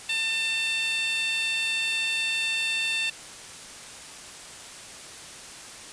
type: tone with high-pass filter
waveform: 15% pulse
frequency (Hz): 896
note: A5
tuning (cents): +31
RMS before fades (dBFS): -27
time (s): 0.09-3.1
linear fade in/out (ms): 5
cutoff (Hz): 2800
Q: 2.6
effects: white hiss -42 dBFS RMS until 5.92 s + resampled to 22050 Hz